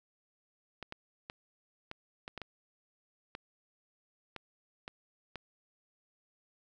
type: clicks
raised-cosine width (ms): 0.3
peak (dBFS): -25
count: 11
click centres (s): 0.827 / 0.924 / 1.299 / 1.914 / 2.279 / 2.377 / 2.417 / 3.351 / 4.363 / 4.879 / 5.357
effects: none